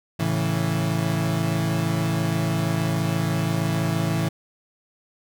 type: chord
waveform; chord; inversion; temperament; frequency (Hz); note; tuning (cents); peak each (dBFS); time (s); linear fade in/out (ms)
35% pulse; A major; none; equal; 110 / 138.59 / 164.81; A2 / C#3 / E3; 0 / 0 / 0; -25 / -26 / -22; 0.19-4.29; 10
effects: none